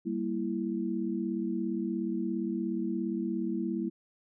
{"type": "chord", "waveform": "sine", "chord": "E diminished", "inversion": "first", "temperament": "equal with one note detuned", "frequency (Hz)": [196, 233.1, 331.5], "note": ["G3", "Bb3", "E4"], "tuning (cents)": [0, 0, 10], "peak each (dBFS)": [-34, -34, -33], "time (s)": [0.05, 3.9], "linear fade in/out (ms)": 20, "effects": []}